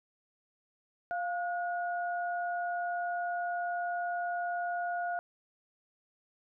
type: tone pair together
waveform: sine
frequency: 700 / 1449.4 Hz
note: F5 / F#6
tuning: +4 / -36 cents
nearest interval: octave + minor second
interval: 1260 cents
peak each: -32 / -38 dBFS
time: 1.11-5.19 s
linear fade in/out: 0 ms
effects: none